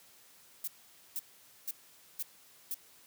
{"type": "noise bursts", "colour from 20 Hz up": "violet", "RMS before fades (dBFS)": -36, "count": 5, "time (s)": [0.64, 2.745], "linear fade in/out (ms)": 5, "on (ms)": 37, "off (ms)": 480, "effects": ["white hiss -60 dBFS RMS until 3.06 s", "high-pass 80 Hz 12 dB/octave"]}